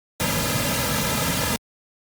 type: noise with comb filter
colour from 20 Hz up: pink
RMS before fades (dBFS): -23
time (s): 0.2-1.56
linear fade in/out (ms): 0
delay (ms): 2.7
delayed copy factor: -0.8
effects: high-pass 60 Hz 12 dB/octave + Opus 48 kbps